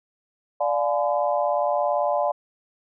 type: chord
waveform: sine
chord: D diminished seventh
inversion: none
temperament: just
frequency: 587.3 / 704.8 / 845.8 / 1014.9 Hz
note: D5 / F5 / Ab5 / Cb6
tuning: 0 / +16 / +31 / +47 cents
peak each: -23 / -25 / -27 / -29 dBFS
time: 0.6-2.32 s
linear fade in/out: 10 ms
effects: none